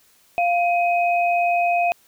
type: tone pair together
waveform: sine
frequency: 698.5 / 2516 Hz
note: F5 / D#7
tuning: 0 / +19 cents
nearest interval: octave + minor seventh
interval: 2219 cents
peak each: -17 / -24 dBFS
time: 0.38-1.92 s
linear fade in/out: 0 ms
effects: white hiss -57 dBFS RMS until 2.07 s